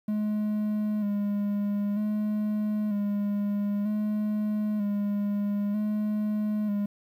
triangle tone with vibrato, 207.7 Hz, G#3, in tune, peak -23 dBFS, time 0.08-6.86 s, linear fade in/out 5 ms, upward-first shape square, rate 0.53 Hz, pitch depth 30 cents each way, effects 10-bit

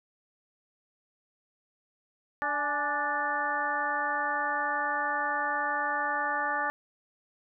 harmonic tone with a mistuned harmonic, 293.7 Hz, D4, in tune, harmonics 1 / 2 / 3 / 4 / 5 / 6, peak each -44 / -38 / -32 / -33 / -35 / -32 dBFS, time 2.42-6.7 s, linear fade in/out 0 ms, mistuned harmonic 3, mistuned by -61 cents, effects none

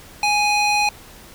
square tone with band-pass filter, 830.6 Hz, G#5, in tune, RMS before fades -18 dBFS, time 0.23-0.89 s, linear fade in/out 2 ms, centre 2900 Hz, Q 0.82, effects pink hiss -43 dBFS RMS until 1.34 s

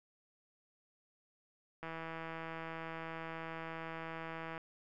click train, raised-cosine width 0.5 ms, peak -29 dBFS, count 449, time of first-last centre 1.83-4.578 s, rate 163 Hz, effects none

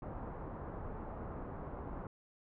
pink low-pass noise, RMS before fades -44 dBFS, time 0.02-2.07 s, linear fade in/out 2 ms, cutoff 1200 Hz, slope 24 dB/octave, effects none

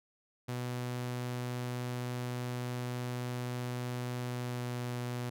sawtooth tone with pitch glide, 123.47 to 122.55 Hz, B2 to B2, 0 to -13 cents, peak -31 dBFS, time 0.48-5.3 s, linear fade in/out 10 ms, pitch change -13 cents, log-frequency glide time 4.3-4.79 s, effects none

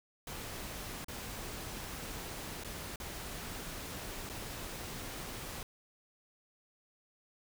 pink noise with dropouts, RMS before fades -43 dBFS, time 0.27-5.63 s, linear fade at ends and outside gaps 2 ms, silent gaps 1.045-1.083 / 2.637-2.646 / 2.959-3 / 4.292-4.297 s, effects none

